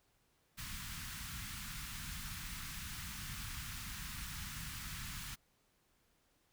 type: band-stop noise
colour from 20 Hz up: pink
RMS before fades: -45 dBFS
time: 0.57-5.36 s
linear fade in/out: 20 ms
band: 200 to 1200 Hz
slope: 24 dB/octave
effects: pink hiss -75 dBFS RMS until 6.52 s